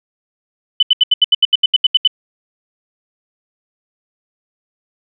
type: tone bursts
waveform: sine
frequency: 3000 Hz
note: F#7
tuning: 23 cents sharp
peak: -6 dBFS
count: 13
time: 0.8-2.076 s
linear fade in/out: 5 ms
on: 28 ms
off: 76 ms
effects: none